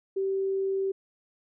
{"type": "tone", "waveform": "sine", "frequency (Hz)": 387.2, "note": "G4", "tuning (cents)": -21, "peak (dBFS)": -25, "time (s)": [0.16, 0.92], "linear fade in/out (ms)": 10, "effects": []}